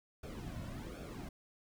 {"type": "noise with flanger", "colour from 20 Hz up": "brown", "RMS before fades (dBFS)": -45, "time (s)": [0.23, 1.29], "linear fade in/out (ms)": 5, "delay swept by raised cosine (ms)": [1, 2.5], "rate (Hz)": 1.3, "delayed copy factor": -0.75, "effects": []}